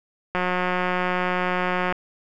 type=click train; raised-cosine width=0.5 ms; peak=-9 dBFS; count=286; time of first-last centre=0.35-1.925 s; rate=181 Hz; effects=none